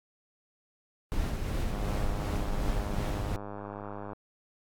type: noise with tremolo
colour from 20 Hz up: brown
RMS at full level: -29 dBFS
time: 1.12-3.36 s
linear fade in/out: 0 ms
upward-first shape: sine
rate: 2.7 Hz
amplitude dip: 35%
type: click train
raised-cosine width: 1 ms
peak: -26 dBFS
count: 246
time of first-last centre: 1.73-4.132 s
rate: 102 Hz
effects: AAC 64 kbps